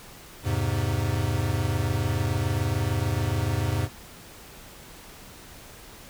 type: chord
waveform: square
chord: E augmented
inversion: none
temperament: equal with one note detuned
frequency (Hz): 84.19 / 103.83 / 130.81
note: E2 / G#2 / B#2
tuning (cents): +37 / 0 / 0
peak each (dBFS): -30 / -27 / -30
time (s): 0.43-3.89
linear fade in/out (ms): 50
effects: pink hiss -46 dBFS RMS until 6.09 s